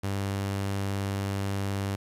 sawtooth tone, 98.7 Hz, G2, 12 cents sharp, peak -24 dBFS, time 0.03-1.96 s, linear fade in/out 10 ms, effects resampled to 32000 Hz + 9-bit

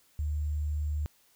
sine tone with sample-and-hold, 75 Hz, D2, 37 cents sharp, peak -28 dBFS, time 0.19-1.06 s, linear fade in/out 0 ms, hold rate 7350 Hz, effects white hiss -65 dBFS RMS until 1.35 s

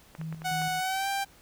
clicks, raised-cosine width 0.5 ms, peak -28 dBFS, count 5, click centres 0.151 / 0.214 / 0.326 / 0.419 / 0.618 s
sine tone with tremolo, 160 Hz, D#3, 49 cents sharp, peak -33 dBFS, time 0.18-0.81 s, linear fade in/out 20 ms, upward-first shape square, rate 3 Hz, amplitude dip 60%
sawtooth tone with pitch glide, 740 to 788.5 Hz, F#5 to G5, 0 to +10 cents, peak -24 dBFS, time 0.44-1.25 s, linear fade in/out 20 ms, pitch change +110 cents, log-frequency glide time 0.78-1.08 s
effects pink hiss -57 dBFS RMS until 1.41 s

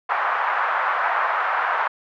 white band-pass noise, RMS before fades -22 dBFS, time 0.09-1.88 s, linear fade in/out 10 ms, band 750 to 1500 Hz, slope 24 dB/octave, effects none

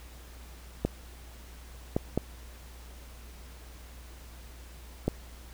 clicks, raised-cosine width 2 ms, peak -12 dBFS, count 4, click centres 0.85 / 1.965 / 2.176 / 5.08 s, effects added 60 Hz sine -46 dBFS peak until 5.53 s + pink hiss -53 dBFS RMS until 5.53 s

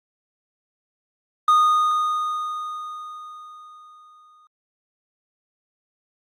triangle tone with exponential decay, 1233 Hz, D#6, 16 cents flat, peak -10 dBFS, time 1.48-4.47 s, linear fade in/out 2 ms, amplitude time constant 650 ms, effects Opus 24 kbps

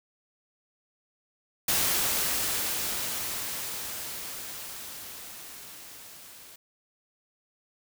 white noise with level ramp, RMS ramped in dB -25 to -49 dBFS, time 1.68-6.56 s, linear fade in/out 5 ms, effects none

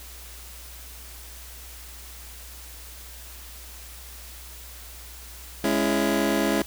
25% pulse chord, C# minor, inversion second, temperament just, 207.9 / 277.2 / 332.6 Hz, G#3 / C#4 / E4, +2 / 0 / +16 cents, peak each -22 dBFS, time 5.64-6.62 s, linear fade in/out 2 ms, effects added 60 Hz sine -43 dBFS peak until 6.66 s + white hiss -44 dBFS RMS until 6.66 s

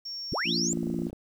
sine tone, 5500 Hz, F8, 27 cents flat, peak -34 dBFS, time 0.05-0.69 s, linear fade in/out 10 ms
sine linear sweep, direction up, 37.3 to 7459 Hz, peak -27 dBFS, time 0.32-0.73 s, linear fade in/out 0 ms
harmonic tone, 57.1 Hz, A#1, 35 cents flat, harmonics 3 / 4 / 5 / 6, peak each -33 / -32 / -35 / -34 dBFS, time 0.44-1.11 s, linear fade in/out 50 ms
clicks, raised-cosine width 2 ms, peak -26 dBFS, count 11, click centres 0.732 / 0.773 / 0.831 / 0.87 / 0.901 / 0.942 / 0.99 / 1.021 / 1.068 / 1.099 / 1.13 s
effects 9-bit

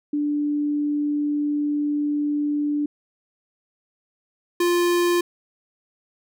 sine / square tone pair in turn, 293.7 / 349.3 Hz, D4 / F4, 0 / 0 cents, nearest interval minor third, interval 300 cents, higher second, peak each -20 / -18 dBFS, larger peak second, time 0.13-2.86 / 4.6-5.21 s, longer first, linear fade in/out 5 ms, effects none

